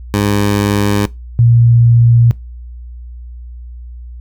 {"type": "tone pair in turn", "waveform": ["15% pulse", "sine"], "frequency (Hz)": [102.1, 117.86], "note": ["G#2", "A#2"], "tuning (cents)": [-29, 19], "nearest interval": "major second", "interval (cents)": 248, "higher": "second", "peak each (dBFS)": -5, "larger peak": "neither", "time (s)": [[0.14, 1.06], [1.39, 2.31]], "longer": "neither", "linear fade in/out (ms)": 0, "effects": ["noise-tail reverb RT60 0.2 s tail -20 dB re dry", "added 60 Hz sine -27 dBFS peak until 4.2 s"]}